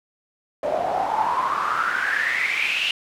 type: noise with band-pass filter sweep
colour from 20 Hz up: pink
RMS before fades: -23 dBFS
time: 0.63-2.91 s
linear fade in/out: 2 ms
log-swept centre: 600 to 2900 Hz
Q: 9.4
effects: none